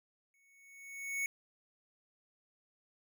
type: tone with exponential growth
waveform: square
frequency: 2217 Hz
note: C#7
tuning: in tune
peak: -32 dBFS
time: 0.34-1.26 s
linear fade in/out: 1 ms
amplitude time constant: 200 ms
effects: none